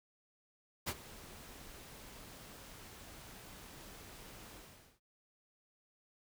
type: noise with ADSR envelope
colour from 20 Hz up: pink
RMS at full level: -35 dBFS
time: 0.86-5 s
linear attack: 23 ms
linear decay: 53 ms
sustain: -18 dB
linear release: 480 ms
effects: none